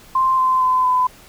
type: tone with pitch steps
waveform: sine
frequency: 1046.5 / 1033.3 / 1020.2 / 1007.4 Hz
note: C6 / C6 / C6 / B5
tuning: 0 / -22 / -44 / +34 cents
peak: -13 dBFS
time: 0.15-1.07 s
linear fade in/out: 5 ms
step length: 230 ms
effects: pink hiss -45 dBFS RMS until 1.28 s